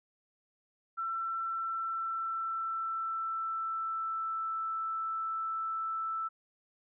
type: tone with pitch glide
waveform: sine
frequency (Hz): 1342 to 1322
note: E6 to E6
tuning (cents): +31 to +5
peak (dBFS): -32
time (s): 0.97-6.29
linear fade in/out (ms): 20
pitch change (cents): -26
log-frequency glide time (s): 1.45-4.6
effects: none